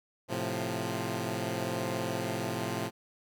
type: chord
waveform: 10% pulse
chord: F major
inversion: first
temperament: equal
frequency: 110 / 130.81 / 174.61 Hz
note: A2 / C3 / F3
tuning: 0 / 0 / 0 cents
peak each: -27 / -28 / -28 dBFS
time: 0.28-2.91 s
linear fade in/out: 50 ms
effects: none